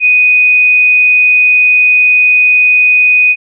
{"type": "tone", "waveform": "sine", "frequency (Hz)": 2489, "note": "D#7", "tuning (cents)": 0, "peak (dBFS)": -4, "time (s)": [0, 3.36], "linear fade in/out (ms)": 50, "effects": []}